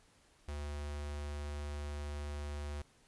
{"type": "tone with notch filter", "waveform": "square", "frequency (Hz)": 73.2, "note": "D2", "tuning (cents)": -5, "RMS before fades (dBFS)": -41, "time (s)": [0.48, 2.82], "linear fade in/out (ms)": 5, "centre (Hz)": 170, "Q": 1, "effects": ["pink hiss -67 dBFS RMS until 3.07 s", "resampled to 24000 Hz"]}